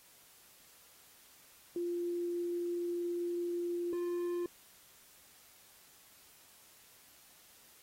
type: tone pair in turn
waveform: sine / triangle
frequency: 347.6 / 349.8 Hz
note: F4 / F4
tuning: -8 / +3 cents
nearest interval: unison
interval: 11 cents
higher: second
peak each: -33 / -31 dBFS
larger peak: second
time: 1.76-3.93 / 3.93-4.46 s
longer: first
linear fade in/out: 2 ms
effects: white hiss -61 dBFS RMS until 7.82 s + AAC 48 kbps